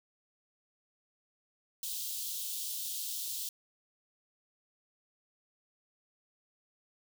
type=high-pass noise; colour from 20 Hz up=white; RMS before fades=-38 dBFS; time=1.83-3.49 s; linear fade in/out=2 ms; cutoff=3100 Hz; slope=48 dB/octave; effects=none